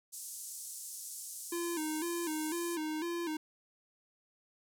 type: band-pass noise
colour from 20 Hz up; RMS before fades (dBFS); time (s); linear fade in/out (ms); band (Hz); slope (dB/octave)
pink; -45; 0.12-2.77; 20; 6600 to 12000; 24
type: tone with vibrato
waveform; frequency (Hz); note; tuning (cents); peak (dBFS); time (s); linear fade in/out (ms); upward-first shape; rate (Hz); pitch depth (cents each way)
square; 326; E4; -19; -35; 1.52-3.37; 5; square; 2; 88
effects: none